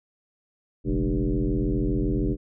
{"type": "tone with frequency modulation", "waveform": "sine", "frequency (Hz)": 123.47, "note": "B2", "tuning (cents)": 0, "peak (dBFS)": -21, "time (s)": [0.84, 2.37], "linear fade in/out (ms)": 50, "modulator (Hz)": 87.2, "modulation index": 3.1, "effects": []}